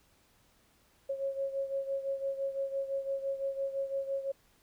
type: beating tone pair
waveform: sine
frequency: 545 / 550.9 Hz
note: C#5 / C#5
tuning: -29 / -11 cents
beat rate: 5.9 Hz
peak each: -33 / -38 dBFS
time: 1.09-4.32 s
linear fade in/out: 10 ms
effects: pink hiss -67 dBFS RMS until 4.62 s